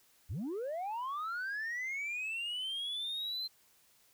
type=linear sweep; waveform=sine; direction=up; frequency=61.3 to 4138 Hz; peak=-33 dBFS; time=0.29-3.48 s; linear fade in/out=20 ms; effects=tanh soft clip ceiling -34 dBFS + white hiss -67 dBFS RMS until 4.13 s